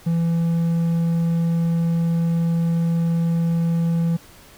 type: tone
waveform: triangle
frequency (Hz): 167.3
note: E3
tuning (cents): +26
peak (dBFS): -15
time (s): 0.06-4.17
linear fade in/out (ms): 10
effects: pink hiss -47 dBFS RMS until 4.57 s